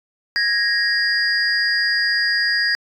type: tone cluster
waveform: sine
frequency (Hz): 1655 / 1871 / 4858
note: G#6 / A#6 / D#8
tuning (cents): -6 / +6 / -42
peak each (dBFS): -20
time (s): 0.36-2.75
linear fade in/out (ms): 0
effects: tanh soft clip ceiling -7 dBFS